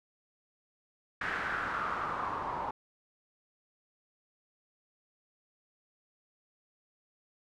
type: noise with low-pass filter sweep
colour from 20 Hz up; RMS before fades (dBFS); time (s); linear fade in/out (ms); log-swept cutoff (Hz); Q
white; -35; 1.21-2.71; 5; 1700 to 920; 4.3
effects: none